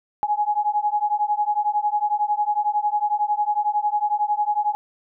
sine beating tone pair, 830.6 / 841.6 Hz, G#5 / G#5, 0 / +23 cents, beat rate 11 Hz, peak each -22 dBFS, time 0.23-4.75 s, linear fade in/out 0 ms, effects none

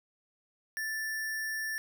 sine tone with sample-and-hold, 1760 Hz, A6, in tune, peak -32 dBFS, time 0.77-1.78 s, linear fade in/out 0 ms, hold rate 7350 Hz, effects none

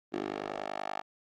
10% pulse tone with high-pass filter sweep, 50.4 Hz, G1, 49 cents sharp, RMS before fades -37 dBFS, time 0.12-1.02 s, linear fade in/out 20 ms, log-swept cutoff 350 to 790 Hz, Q 2.6, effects low-pass 4000 Hz 12 dB/octave + Opus 24 kbps

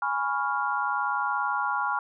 sine chord, C# dominant seventh, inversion second, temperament equal, 830.6 / 987.8 / 1108.7 / 1396.9 Hz, G#5 / B5 / C#6 / E#6, 0 / 0 / 0 / 0 cents, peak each -30 / -31 / -31 / -29 dBFS, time 0.02-1.99 s, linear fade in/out 2 ms, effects none

